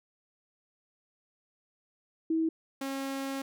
sine / sawtooth tone pair in turn, 323 / 271.6 Hz, E4 / C#4, -35 / -35 cents, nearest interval minor third, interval 300 cents, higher first, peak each -25 / -29 dBFS, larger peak first, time 2.3-2.49 / 2.81-3.42 s, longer second, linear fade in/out 5 ms, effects none

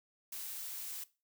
blue noise, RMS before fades -43 dBFS, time 0.32-1.04 s, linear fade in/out 5 ms, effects noise-tail reverb RT60 0.3 s tail -19 dB re dry

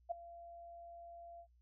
sine tone with ADSR envelope, 685 Hz, F5, 34 cents flat, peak -33 dBFS, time 0.09-1.47 s, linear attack 23 ms, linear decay 9 ms, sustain -18 dB, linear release 73 ms, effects noise-tail reverb RT60 0.1 s tail -22 dB re dry + added 60 Hz sine -66 dBFS peak until 1.61 s

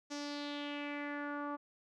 sawtooth tone with low-pass filter sweep, 290 Hz, D4, 22 cents flat, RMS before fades -41 dBFS, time 0.1-1.57 s, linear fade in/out 20 ms, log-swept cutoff 6000 to 1100 Hz, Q 3.5, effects none

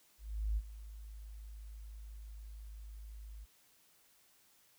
sine tone with ADSR envelope, 53 Hz, G#1, 36 cents sharp, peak -30 dBFS, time 0.18-3.46 s, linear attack 390 ms, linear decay 45 ms, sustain -16 dB, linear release 28 ms, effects white hiss -68 dBFS RMS until 4.78 s

